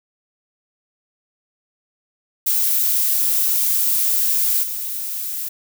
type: noise with level steps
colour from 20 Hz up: violet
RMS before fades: -18 / -26 dBFS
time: 2.46-5.49 s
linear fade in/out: 10 ms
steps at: 4.62 s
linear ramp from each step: 20 ms
effects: none